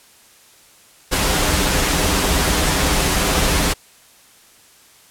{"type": "noise with comb filter", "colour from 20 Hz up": "pink", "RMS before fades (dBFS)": -17, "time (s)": [1.11, 3.74], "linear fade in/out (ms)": 20, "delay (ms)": 8.7, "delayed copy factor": -0.55, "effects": ["white hiss -49 dBFS RMS until 5.1 s", "low-pass 12000 Hz 12 dB/octave"]}